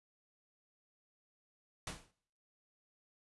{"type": "noise with exponential decay", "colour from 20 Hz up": "pink", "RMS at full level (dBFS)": -38, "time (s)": [1.87, 2.11], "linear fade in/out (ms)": 2, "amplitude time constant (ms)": 52, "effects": ["noise-tail reverb RT60 0.6 s tail -21 dB re dry", "resampled to 24000 Hz"]}